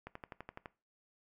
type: click train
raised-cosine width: 0.5 ms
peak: -29 dBFS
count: 8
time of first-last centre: 0.07-0.658 s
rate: 11.9 Hz
effects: noise-tail reverb RT60 0.3 s tail -19 dB re dry